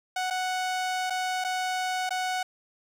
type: tone with dropouts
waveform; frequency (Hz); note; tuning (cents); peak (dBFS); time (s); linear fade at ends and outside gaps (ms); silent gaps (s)
sawtooth; 740; F#5; 0; -23; 0.16-2.43; 5; 0.302-0.307 / 1.099-1.104 / 1.441-1.446 / 2.093-2.106
effects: low-pass 9000 Hz 12 dB/octave + 9-bit